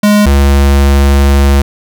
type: tone pair in turn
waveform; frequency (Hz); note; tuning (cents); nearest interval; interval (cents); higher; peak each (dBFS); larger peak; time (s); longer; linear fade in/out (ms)
square; 207.7 / 69.71; G#3 / C#2; 0 / +10; octave + perfect fifth; 1890; first; -5; neither; 0.03-0.26 / 0.26-1.62; second; 5
effects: none